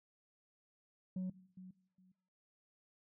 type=tone with echo; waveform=sine; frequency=185 Hz; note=F#3; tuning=in tune; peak=-34 dBFS; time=1.16-1.3 s; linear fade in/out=5 ms; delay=410 ms; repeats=2; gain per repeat=-15 dB; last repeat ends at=2.12 s; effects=noise-tail reverb RT60 0.8 s tail -22 dB re dry + tanh soft clip ceiling -36 dBFS